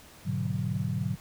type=chord; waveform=sine; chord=G# half-diminished seventh; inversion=none; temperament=equal; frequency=103.83 / 123.47 / 146.83 / 185 Hz; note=G#2 / B2 / D3 / F#3; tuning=0 / 0 / 0 / 0 cents; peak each=-33 dBFS; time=0.25-1.16 s; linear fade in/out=20 ms; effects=pink hiss -52 dBFS RMS until 1.2 s